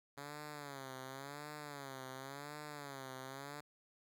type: tone with vibrato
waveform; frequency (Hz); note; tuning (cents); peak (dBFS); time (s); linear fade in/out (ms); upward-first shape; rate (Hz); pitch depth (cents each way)
5% pulse; 140; C#3; +18; -35; 0.17-3.61; 10; sine; 0.92; 120
effects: none